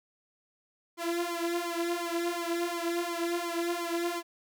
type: tone with flanger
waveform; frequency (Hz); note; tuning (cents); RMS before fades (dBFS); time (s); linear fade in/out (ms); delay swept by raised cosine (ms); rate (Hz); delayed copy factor
sawtooth; 342.4; F4; -34; -32; 0.97-4.23; 50; 0.9 to 3.5; 2.8; +1
effects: none